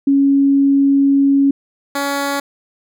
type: tone pair in turn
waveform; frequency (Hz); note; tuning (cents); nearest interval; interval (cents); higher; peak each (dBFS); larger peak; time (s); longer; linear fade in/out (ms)
sine / 10% pulse; 277.2 / 281.1; C#4 / C#4; 0 / +24; unison; 24; second; -9; neither; 0.07-1.51 / 1.95-2.4; first; 5
effects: none